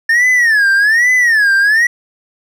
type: tone with vibrato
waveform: triangle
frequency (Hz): 1784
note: A6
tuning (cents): +23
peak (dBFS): -6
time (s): 0.09-1.87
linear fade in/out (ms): 5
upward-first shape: sine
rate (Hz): 1.2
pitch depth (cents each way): 210
effects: none